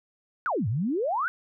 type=exponential two-way sweep; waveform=sine; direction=down then up; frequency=1568 to 98 to 1568 Hz; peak=-24 dBFS; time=0.46-1.28 s; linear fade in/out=0 ms; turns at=0.68 s; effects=none